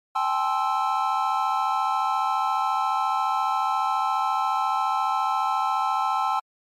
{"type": "chord", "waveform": "triangle", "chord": "A minor seventh", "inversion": "third", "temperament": "equal with one note detuned", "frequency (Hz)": [784, 858.4, 1046.5, 1318.5], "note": ["G5", "A5", "C6", "E6"], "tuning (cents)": [0, -43, 0, 0], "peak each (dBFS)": -25, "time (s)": [0.15, 6.4], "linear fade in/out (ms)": 10, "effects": ["MP3 64 kbps"]}